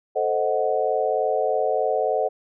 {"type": "chord", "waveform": "sine", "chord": "A diminished seventh", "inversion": "none", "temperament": "equal", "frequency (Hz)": [440, 523.3, 622.3, 740], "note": ["A4", "C5", "Eb5", "Gb5"], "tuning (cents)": [0, 0, 0, 0], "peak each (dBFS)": -25, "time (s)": [0.15, 2.29], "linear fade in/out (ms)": 20, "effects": []}